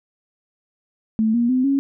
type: tone with pitch steps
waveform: sine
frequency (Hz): 220 / 237.2 / 255.7 / 275.6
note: A3 / A#3 / C4 / C#4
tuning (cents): 0 / +30 / -40 / -10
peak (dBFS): -15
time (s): 1.19-1.79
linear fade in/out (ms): 0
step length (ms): 150
effects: none